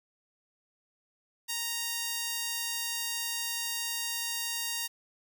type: tone with high-pass filter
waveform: sawtooth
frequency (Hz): 932.3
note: A#5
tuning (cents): 0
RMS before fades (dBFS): -34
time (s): 1.48-4.88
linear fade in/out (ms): 20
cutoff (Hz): 3300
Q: 0.52
effects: none